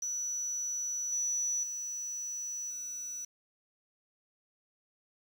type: tone with level steps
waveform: sine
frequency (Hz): 5920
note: F#8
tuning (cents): 0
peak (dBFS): -32 / -28 / -35 / -37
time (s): 0.02-3.25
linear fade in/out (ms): 5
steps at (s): 1.12 / 1.63 / 2.7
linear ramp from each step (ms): 5
effects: tanh soft clip ceiling -26 dBFS + 9-bit